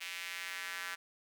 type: tone with high-pass filter sweep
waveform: square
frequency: 90.2 Hz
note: F#2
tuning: 44 cents flat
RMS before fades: -42 dBFS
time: 0-0.96 s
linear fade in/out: 20 ms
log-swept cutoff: 2400 to 1600 Hz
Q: 2.3
effects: none